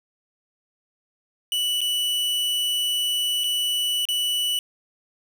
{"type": "tone with dropouts", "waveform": "45% pulse", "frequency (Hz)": 2960, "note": "F#7", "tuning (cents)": 0, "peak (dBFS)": -21, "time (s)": [1.52, 4.59], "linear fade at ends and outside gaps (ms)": 1, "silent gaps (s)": [[1.807, 1.814], [3.437, 3.441], [4.053, 4.087]], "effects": []}